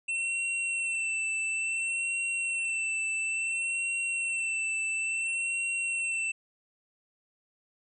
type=tone with vibrato; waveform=square; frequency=2693 Hz; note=E7; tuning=36 cents sharp; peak=-29 dBFS; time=0.08-6.32 s; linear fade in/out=10 ms; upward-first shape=sine; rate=0.58 Hz; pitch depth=27 cents each way; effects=resampled to 24000 Hz